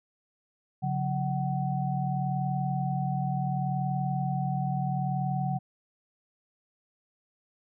sine tone cluster, 138.8 / 179.5 / 752 Hz, C#3 / F3 / F#5, +3 / +48 / +28 cents, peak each -29 / -32 / -32 dBFS, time 0.82-5.59 s, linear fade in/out 20 ms, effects none

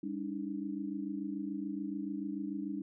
sine tone cluster, 199.3 / 285.7 / 312.6 Hz, G3 / D4 / D#4, +29 / -48 / +8 cents, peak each -40 / -39 / -40 dBFS, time 0.03-2.82 s, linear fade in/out 5 ms, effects none

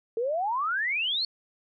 sine exponential sweep, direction up, 440 to 4453 Hz, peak -25 dBFS, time 0.17-1.25 s, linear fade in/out 2 ms, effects none

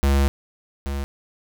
square tone pair in turn, 69.3 / 69.56 Hz, C#2 / C#2, 0 / +7 cents, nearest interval unison, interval 7 cents, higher second, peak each -16 / -25 dBFS, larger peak first, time 0.03-0.28 / 0.86-1.04 s, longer first, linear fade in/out 0 ms, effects none

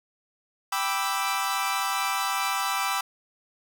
sawtooth chord, E minor seventh, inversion first, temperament equal, 784 / 987.8 / 1174.7 / 1318.5 Hz, G5 / B5 / D6 / E6, 0 / 0 / 0 / 0 cents, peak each -27 dBFS, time 0.72-3.01 s, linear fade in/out 5 ms, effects none

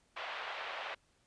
pink band-pass noise, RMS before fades -42 dBFS, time 0.16-0.95 s, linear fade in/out 10 ms, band 620 to 3300 Hz, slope 24 dB/octave, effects pink hiss -72 dBFS RMS until 1.26 s + resampled to 22050 Hz

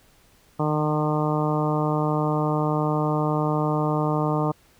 harmonic tone with a mistuned harmonic, 151.7 Hz, D#3, 44 cents flat, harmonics 1 / 2 / 3 / 4 / 5 / 6 / 7 / 8, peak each -24 / -27 / -29 / -30 / -31 / -32 / -32 / -33 dBFS, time 0.59-4.52 s, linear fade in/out 10 ms, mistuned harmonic 1, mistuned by +16 cents, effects pink hiss -58 dBFS RMS until 4.79 s

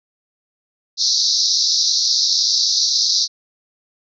white band-pass noise, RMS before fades -17 dBFS, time 0.97-3.28 s, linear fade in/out 50 ms, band 3900 to 5900 Hz, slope 96 dB/octave, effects none

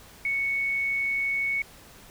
sine tone, 2217 Hz, C#7, in tune, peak -24 dBFS, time 0.25-1.62 s, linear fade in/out 2 ms, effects pink hiss -50 dBFS RMS until 2.1 s

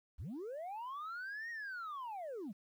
sine linear two-way sweep, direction up then down, 44.79 to 1893 to 169.7 Hz, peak -39 dBFS, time 0.18-2.53 s, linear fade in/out 20 ms, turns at 1.5 s, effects tanh soft clip ceiling -40 dBFS + 12-bit

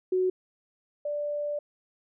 sine tone pair in turn, 370 / 587.3 Hz, F#4 / D5, 0 / 0 cents, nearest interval minor sixth, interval 800 cents, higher second, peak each -22 / -28 dBFS, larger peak first, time 0.12-0.3 / 1.05-1.59 s, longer second, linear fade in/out 5 ms, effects none

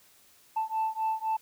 sine beating tone pair, 880 / 883.9 Hz, A5 / A5, 0 / +8 cents, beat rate 3.9 Hz, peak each -29 dBFS, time 0.56-1.37 s, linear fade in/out 10 ms, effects tanh soft clip ceiling -23 dBFS + white hiss -60 dBFS RMS until 1.41 s

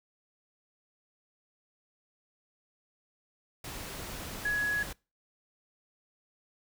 sine tone in noise, 1679 Hz, G#6, 18 cents sharp, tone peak -27 dBFS, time 4.45-4.83 s, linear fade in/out 5 ms, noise pink, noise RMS -41 dBFS, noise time 3.64-4.93 s, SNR +11 dB, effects noise-tail reverb RT60 0.3 s tail -24 dB re dry

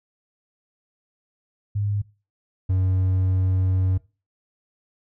sine / triangle tone pair in turn, 102.4 / 93.5 Hz, G#2 / F#2, -24 / +19 cents, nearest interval major second, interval 157 cents, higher first, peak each -21 / -16 dBFS, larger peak second, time 1.75-2.02 / 2.69-3.98 s, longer second, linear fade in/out 10 ms, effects noise-tail reverb RT60 0.3 s tail -20 dB re dry

